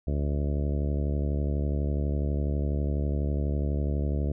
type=harmonic tone; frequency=72.1 Hz; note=D2; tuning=31 cents flat; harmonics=1 / 2 / 3 / 4 / 5 / 6 / 7 / 8 / 9; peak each=-26 / -32 / -36 / -38 / -40 / -42 / -43 / -44 / -45 dBFS; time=0.07-4.32 s; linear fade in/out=5 ms; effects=none